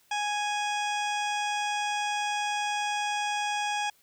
harmonic tone, 830 Hz, G#5, 1 cent flat, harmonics 1 / 2 / 3 / 4 / 6 / 7 / 8 / 9 / 10, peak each -29 / -36 / -35 / -37 / -44 / -44 / -48 / -48 / -49 dBFS, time 0.11-3.9 s, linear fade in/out 5 ms, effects white hiss -64 dBFS RMS until 4.02 s

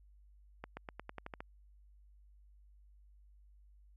accelerating click train, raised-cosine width 0.5 ms, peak -28 dBFS, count 9, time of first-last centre 0.64-1.405 s, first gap 130 ms, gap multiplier 0.91, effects added 50 Hz sine -59 dBFS peak until 3.96 s

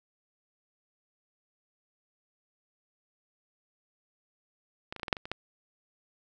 clicks, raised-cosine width 0.3 ms, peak -21 / -24 / -29 / -17 / -20 / -7 / -24 / -24 / -16 dBFS, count 9, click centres 4.925 / 4.963 / 4.997 / 5.032 / 5.082 / 5.128 / 5.168 / 5.255 / 5.316 s, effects none

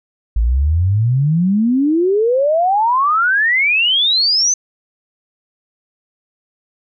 sine exponential sweep, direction up, 52.5 to 6270 Hz, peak -11 dBFS, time 0.36-4.54 s, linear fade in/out 5 ms, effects none

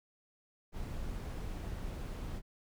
brown noise, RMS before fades -40 dBFS, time 0.72-2.42 s, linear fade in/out 50 ms, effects none

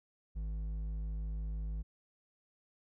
sine tone with hard clipping, 53 Hz, G#1, 36 cents sharp, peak -37 dBFS, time 0.35-1.83 s, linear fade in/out 20 ms, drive 6 dB, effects none

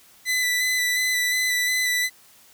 sawtooth tone with vibrato, 1995 Hz, B6, 17 cents sharp, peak -17 dBFS, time 0.25-2.1 s, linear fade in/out 50 ms, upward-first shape square, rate 2.8 Hz, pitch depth 15 cents each way, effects white hiss -53 dBFS RMS until 2.53 s

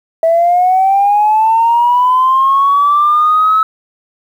sine linear sweep, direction up, 650 to 1300 Hz, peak -6 dBFS, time 0.23-3.63 s, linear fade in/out 2 ms, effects tanh soft clip ceiling -2 dBFS + 7-bit

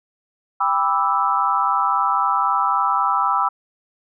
sine chord, E minor seventh, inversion first, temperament equal with one note detuned, 794.5 / 987.8 / 1174.7 / 1318.5 Hz, G5 / B5 / D6 / E6, +23 / 0 / 0 / 0 cents, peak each -23 / -21 / -23 / -20 dBFS, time 0.6-3.49 s, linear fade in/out 10 ms, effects none

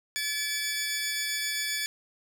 15% pulse tone pair together, 1723.1 / 2300 Hz, A6 / D7, -37 / -37 cents, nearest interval perfect fourth, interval 500 cents, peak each -25 dBFS, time 0.16-1.86 s, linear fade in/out 0 ms, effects none

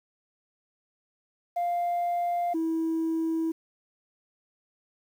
sine tone pair in turn, 698.5 / 325 Hz, F5 / E4, 0 / -24 cents, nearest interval octave + minor second, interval 1324 cents, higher first, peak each -23 dBFS, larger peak neither, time 1.56-2.54 / 2.54-3.52 s, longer neither, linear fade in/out 10 ms, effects tanh soft clip ceiling -23 dBFS + 9-bit

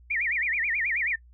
sine tone with vibrato, 2093 Hz, C7, in tune, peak -24 dBFS, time 0.1-1.16 s, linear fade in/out 10 ms, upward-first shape sine, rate 9.3 Hz, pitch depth 270 cents each way, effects noise-tail reverb RT60 0.1 s tail -23 dB re dry + added 60 Hz sine -50 dBFS peak until 1.33 s

